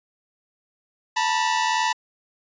sawtooth tone pair together, 888.9 / 971 Hz, A5 / B5, +17 / -30 cents, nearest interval major second, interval 153 cents, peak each -19 dBFS, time 1.16-1.93 s, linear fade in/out 10 ms, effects resampled to 16000 Hz

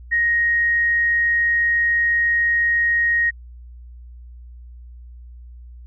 sine tone, 1874 Hz, A#6, 9 cents sharp, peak -15 dBFS, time 0.11-3.31 s, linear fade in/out 20 ms, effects added 60 Hz sine -37 dBFS peak until 5.86 s

